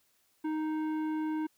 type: tone with tanh clipping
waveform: sine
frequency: 311.1 Hz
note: D#4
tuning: in tune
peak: -32 dBFS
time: 0.44-1.47 s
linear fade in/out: 10 ms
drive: 12 dB
effects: white hiss -71 dBFS RMS until 1.57 s